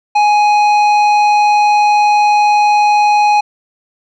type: tone with tanh clipping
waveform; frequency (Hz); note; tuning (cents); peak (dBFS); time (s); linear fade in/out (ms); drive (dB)
triangle; 834; G#5; +7; -9; 0.15-3.41; 10; 15
effects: none